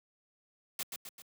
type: noise with echo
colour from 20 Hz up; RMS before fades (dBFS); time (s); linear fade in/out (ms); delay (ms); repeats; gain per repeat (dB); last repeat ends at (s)
white; -36; 0.79-0.83; 2; 130; 3; -5; 1.22
effects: high-pass 150 Hz 12 dB/octave